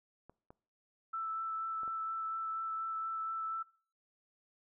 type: clicks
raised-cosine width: 1 ms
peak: -39 dBFS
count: 4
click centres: 0.296 / 0.505 / 1.833 / 1.878 s
type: tone with vibrato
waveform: sine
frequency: 1322 Hz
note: E6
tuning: 5 cents sharp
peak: -35 dBFS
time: 1.13-3.63 s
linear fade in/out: 10 ms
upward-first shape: triangle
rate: 4.2 Hz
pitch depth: 12 cents each way
effects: noise-tail reverb RT60 0.5 s tail -23 dB re dry